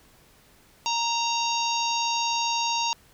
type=harmonic tone with a mistuned harmonic; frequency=932.3 Hz; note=A#5; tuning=in tune; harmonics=1 / 3 / 4 / 5 / 6 / 7; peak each=-26 / -31 / -32 / -33 / -34 / -34 dBFS; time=0.86-2.93 s; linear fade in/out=0 ms; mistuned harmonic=3; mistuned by=-18 cents; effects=pink hiss -57 dBFS RMS until 3.13 s